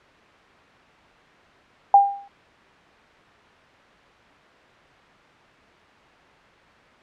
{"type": "tone with exponential decay", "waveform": "sine", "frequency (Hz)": 800, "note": "G5", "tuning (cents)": 35, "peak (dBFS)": -6, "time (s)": [1.94, 2.28], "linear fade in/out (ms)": 2, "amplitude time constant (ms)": 72, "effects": ["white hiss -51 dBFS RMS until 7.02 s", "low-pass 2000 Hz 12 dB/octave"]}